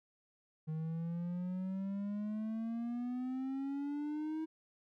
triangle exponential sweep, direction up, 155.56 to 319.8 Hz, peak -34 dBFS, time 0.67-4.46 s, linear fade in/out 20 ms, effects none

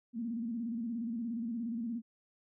sine tone with vibrato, 231.6 Hz, A#3, 11 cents flat, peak -34 dBFS, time 0.13-2.02 s, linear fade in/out 50 ms, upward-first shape square, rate 17 Hz, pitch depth 75 cents each way, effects none

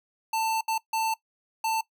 square tone bursts at uneven times, 890 Hz, A5, 20 cents sharp, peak -25 dBFS, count 4, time 0.33-0.61 / 0.68-0.78 / 0.93-1.14 / 1.64-1.81 s, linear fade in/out 5 ms, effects noise-tail reverb RT60 0.1 s tail -20 dB re dry

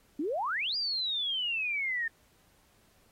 sine exponential two-way sweep, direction up then down, 271.4 to 4897 to 1800 Hz, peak -29 dBFS, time 0.19-2.08 s, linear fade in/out 5 ms, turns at 0.76 s, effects pink hiss -66 dBFS RMS until 3.11 s + AAC 48 kbps

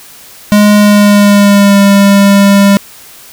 square tone with pitch glide, 207.7 to 199.58 Hz, G#3 to G3, 0 to +31 cents, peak -3 dBFS, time 0.52-2.77 s, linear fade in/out 0 ms, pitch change -69 cents, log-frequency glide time 0.75-1.82 s, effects white hiss -34 dBFS RMS until 3.32 s

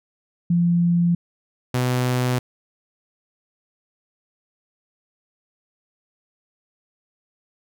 sine / sawtooth tone pair in turn, 172.4 / 125.54 Hz, F3 / B2, -22 / +29 cents, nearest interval perfect fourth, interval 549 cents, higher first, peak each -15 dBFS, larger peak neither, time 0.5-1.15 / 1.74-2.39 s, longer neither, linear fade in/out 5 ms, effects none

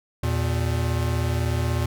square tone pair together, 82.1 / 118.45 Hz, E2 / A#2, -6 / +28 cents, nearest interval tritone, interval 634 cents, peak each -25 dBFS, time 0.23-1.86 s, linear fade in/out 5 ms, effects none

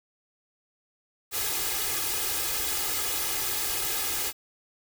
white noise with comb filter, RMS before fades -29 dBFS, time 1.31-4.33 s, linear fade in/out 50 ms, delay 2.4 ms, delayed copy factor +0.95, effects none

